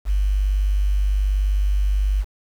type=tone with quantisation; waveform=sine; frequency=49.41 Hz; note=G1; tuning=14 cents sharp; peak=-16 dBFS; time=0.05-2.25 s; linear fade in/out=50 ms; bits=7; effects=none